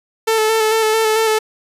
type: tone with vibrato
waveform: sawtooth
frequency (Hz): 440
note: A4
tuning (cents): 0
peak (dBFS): -9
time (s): 0.27-1.39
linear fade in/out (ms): 10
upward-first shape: square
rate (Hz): 4.5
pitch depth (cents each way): 22
effects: resampled to 32000 Hz